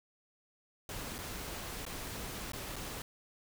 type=noise with dropouts; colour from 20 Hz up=pink; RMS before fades=-42 dBFS; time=0.89-3.02 s; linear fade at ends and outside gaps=2 ms; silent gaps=1.183-1.187 / 1.853-1.864 / 2.52-2.533 / 2.759-2.763 s; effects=none